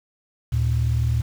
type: tone pair together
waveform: sine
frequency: 76.57 / 116.3 Hz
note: D#2 / A#2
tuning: -27 / -4 cents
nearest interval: perfect fifth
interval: 723 cents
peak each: -21 / -19 dBFS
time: 0.52-1.22 s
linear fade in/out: 10 ms
effects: tanh soft clip ceiling -12 dBFS + 7-bit